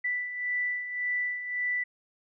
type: beating tone pair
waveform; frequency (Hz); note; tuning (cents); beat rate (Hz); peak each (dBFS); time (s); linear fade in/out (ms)
sine; 1975.5 / 1977.3; B6 / B6; 0 / +2; 1.8; -36 / -29; 0.04-1.84; 10
effects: none